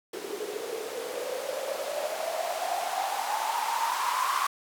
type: noise with band-pass filter sweep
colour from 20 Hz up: blue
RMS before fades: -31 dBFS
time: 0.13-4.47 s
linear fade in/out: 5 ms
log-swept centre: 380 to 1100 Hz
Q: 9.9
effects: none